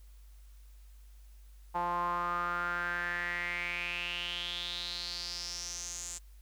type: tone with band-pass filter sweep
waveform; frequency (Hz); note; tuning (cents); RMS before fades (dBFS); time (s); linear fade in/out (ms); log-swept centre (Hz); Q
sawtooth; 174.61; F3; 0; -36; 1.74-6.19; 20; 910 to 7400; 6.5
effects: added 50 Hz sine -51 dBFS peak until 6.41 s + white hiss -68 dBFS RMS until 6.41 s

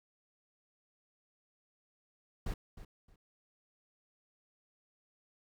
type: noise with echo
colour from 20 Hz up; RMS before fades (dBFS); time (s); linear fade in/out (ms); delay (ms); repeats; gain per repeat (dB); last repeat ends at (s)
brown; -36; 2.46-2.54; 5; 310; 2; -13; 3.16
effects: none

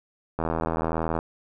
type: click train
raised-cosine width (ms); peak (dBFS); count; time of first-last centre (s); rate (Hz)
1; -12; 66; 0.39-1.19; 81.3
effects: none

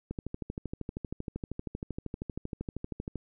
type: click train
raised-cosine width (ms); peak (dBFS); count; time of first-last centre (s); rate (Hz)
3; -22; 40; 0.11-3.157; 12.8
effects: none

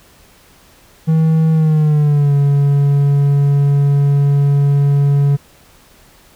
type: tone with pitch glide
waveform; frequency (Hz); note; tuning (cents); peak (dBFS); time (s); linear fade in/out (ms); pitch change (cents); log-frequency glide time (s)
triangle; 160 to 141.72; D#3 to C#3; +49 to +39; -7; 1.07-5.37; 20; -210; 1.52-2.34
effects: pink hiss -47 dBFS RMS until 6.35 s

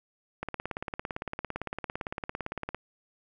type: click train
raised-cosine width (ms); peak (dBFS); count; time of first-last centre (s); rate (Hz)
0.5; -18; 42; 0.43-2.746; 17.7
effects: none

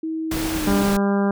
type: tone with pitch glide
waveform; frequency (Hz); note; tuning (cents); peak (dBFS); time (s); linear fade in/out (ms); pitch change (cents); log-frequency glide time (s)
sine; 320 to 293.4; D#4 to D4; +49 to -2; -23; 0.03-0.83; 5; -151; 0.56-0.71
type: noise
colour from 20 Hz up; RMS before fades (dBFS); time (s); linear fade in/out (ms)
pink; -27; 0.31-0.97; 5
type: harmonic tone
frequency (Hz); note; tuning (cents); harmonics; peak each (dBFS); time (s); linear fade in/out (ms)
199.5; G3; +31; 1 / 2 / 3 / 4 / 5 / 6 / 7 / 8; -18 / -24 / -28 / -30 / -32 / -34 / -35 / -36; 0.67-1.31; 2
effects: none

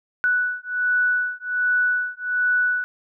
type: beating tone pair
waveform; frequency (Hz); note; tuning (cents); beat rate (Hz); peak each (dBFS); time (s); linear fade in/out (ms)
sine; 1480 / 1481.3; F#6 / F#6; 0 / +2; 1.3; -22; 0.24-2.84; 0
effects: none

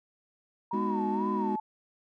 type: tone with vibrato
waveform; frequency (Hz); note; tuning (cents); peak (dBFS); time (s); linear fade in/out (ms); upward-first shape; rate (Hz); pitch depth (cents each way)
sine; 932.3; A#5; 0; -31; 0.71-1.6; 5; sine; 2.1; 140
type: chord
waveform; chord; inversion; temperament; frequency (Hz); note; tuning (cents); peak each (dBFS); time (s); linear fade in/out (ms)
triangle; G# minor seventh; none; equal; 207.7 / 246.9 / 311.1 / 370; G#3 / B3 / D#4 / F#4; 0 / 0 / 0 / 0; -29 / -34 / -35 / -32; 0.73-1.56; 5
effects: none

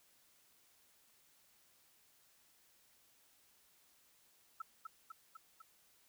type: tone with echo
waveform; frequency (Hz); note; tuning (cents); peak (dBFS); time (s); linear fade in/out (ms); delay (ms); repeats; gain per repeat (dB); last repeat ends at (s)
sine; 1318.5; E6; 0; -40; 4.6-4.62; 5; 250; 4; -3; 5.62
effects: white hiss -70 dBFS RMS until 6.08 s

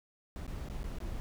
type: noise with dropouts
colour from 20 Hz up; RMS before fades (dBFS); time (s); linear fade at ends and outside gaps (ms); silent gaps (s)
brown; -39; 0.36-1.2; 0; 0.465-0.478 / 0.686-0.699 / 0.831-0.842 / 0.985-1.003
effects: none

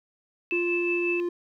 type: tone with tremolo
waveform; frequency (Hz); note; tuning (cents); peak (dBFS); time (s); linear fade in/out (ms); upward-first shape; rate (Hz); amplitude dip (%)
sine; 2632; E7; -3; -25; 0.51-1.2; 0; triangle; 5.5; 45
type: tone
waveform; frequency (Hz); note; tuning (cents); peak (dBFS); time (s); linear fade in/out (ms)
triangle; 349.2; F4; 0; -23; 0.52-1.29; 5
effects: none

